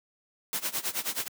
white noise with tremolo, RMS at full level -29 dBFS, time 0.53-1.28 s, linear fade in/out 0 ms, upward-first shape sine, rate 9.4 Hz, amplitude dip 90%, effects high-pass 150 Hz 12 dB/octave

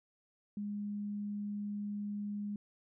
sine tone, 205.7 Hz, G#3, 16 cents flat, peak -36 dBFS, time 0.57-2.56 s, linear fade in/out 2 ms, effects none

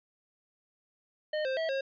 square tone with pitch steps, 612 / 526 / 648 / 540 Hz, D#5 / C5 / E5 / C#5, -29 / +9 / -30 / -45 cents, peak -30 dBFS, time 1.33-1.81 s, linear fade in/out 5 ms, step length 120 ms, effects resampled to 11025 Hz + 12-bit

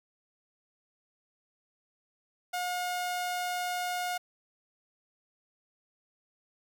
sawtooth tone, 718 Hz, F5, 48 cents sharp, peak -27 dBFS, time 2.53-4.18 s, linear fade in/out 10 ms, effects none

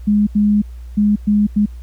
sine tone bursts at uneven times, 207.7 Hz, G#3, in tune, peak -10 dBFS, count 5, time 0.07-0.27 / 0.35-0.62 / 0.97-1.16 / 1.27-1.47 / 1.56-1.66 s, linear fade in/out 10 ms, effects added 60 Hz sine -29 dBFS peak until 1.82 s + pink hiss -54 dBFS RMS until 1.82 s

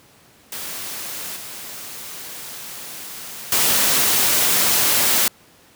white noise with level steps, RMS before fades -30 / -34 / -17 dBFS, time 0.52-5.28 s, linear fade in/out 2 ms, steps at 1.36 / 3.52 s, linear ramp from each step 2 ms, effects pink hiss -51 dBFS RMS until 5.75 s + high-pass 100 Hz 12 dB/octave

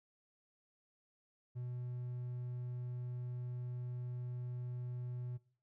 triangle tone, 123.4 Hz, B2, 1 cent flat, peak -38 dBFS, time 1.55-5.38 s, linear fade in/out 20 ms, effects noise-tail reverb RT60 0.4 s tail -19 dB re dry

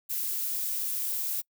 violet noise, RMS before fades -31 dBFS, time 0.09-1.42 s, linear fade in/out 20 ms, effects noise-tail reverb RT60 0.1 s tail -26 dB re dry

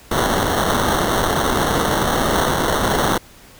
violet noise with sample-and-hold, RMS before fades -18 dBFS, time 0.11-3.18 s, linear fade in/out 5 ms, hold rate 2450 Hz, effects pink hiss -45 dBFS RMS until 3.59 s

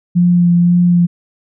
sine tone with vibrato, 174.8 Hz, F3, 2 cents sharp, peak -7 dBFS, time 0.15-1.07 s, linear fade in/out 20 ms, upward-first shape sine, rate 1.9 Hz, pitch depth 15 cents each way, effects none

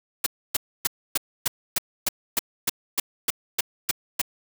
white noise bursts, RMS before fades -22 dBFS, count 14, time 0.24-4.216 s, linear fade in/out 5 ms, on 24 ms, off 280 ms, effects none

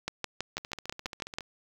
two click trains, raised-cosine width 0.2 ms, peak -23 / -14 dBFS, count 13 / 9, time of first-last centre 0.58-1.408 / 0.08-1.385 s, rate 14.5 / 6.13 Hz, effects 7-bit

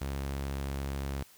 sawtooth tone with vibrato, 68.8 Hz, C#2, 12 cents flat, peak -29 dBFS, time 0.01-1.23 s, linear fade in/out 5 ms, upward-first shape triangle, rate 14 Hz, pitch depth 19 cents each way, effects white hiss -58 dBFS RMS until 1.37 s

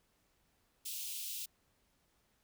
white high-pass noise, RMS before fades -42 dBFS, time 0.85-1.46 s, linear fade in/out 10 ms, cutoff 2600 Hz, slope 48 dB/octave, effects pink hiss -75 dBFS RMS until 2.43 s

